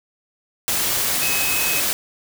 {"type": "tone in noise", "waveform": "sine", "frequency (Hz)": 2555, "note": "D#7", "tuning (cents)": 45, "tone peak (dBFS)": -24, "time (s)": [1.22, 1.8], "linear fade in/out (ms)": 0, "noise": "white", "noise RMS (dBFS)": -21, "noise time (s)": [0.68, 1.93], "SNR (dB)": -6, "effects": []}